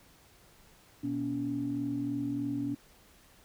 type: tone cluster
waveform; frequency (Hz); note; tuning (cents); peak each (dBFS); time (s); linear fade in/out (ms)
sine; 122 / 240.8 / 284; B2 / B3 / C#4; -21 / -44 / +42; -39 / -38 / -31; 1.03-2.75; 10
effects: tanh soft clip ceiling -22 dBFS + pink hiss -60 dBFS RMS until 3.44 s